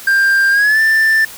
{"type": "tone with pitch glide", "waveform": "triangle", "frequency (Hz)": [1590, 1774.4], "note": ["G6", "A6"], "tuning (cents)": [24, 14], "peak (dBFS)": -7, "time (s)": [0.07, 1.25], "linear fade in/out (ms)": 5, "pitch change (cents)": 190, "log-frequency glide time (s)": [0.5, 0.8], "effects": ["white hiss -33 dBFS RMS until 1.37 s"]}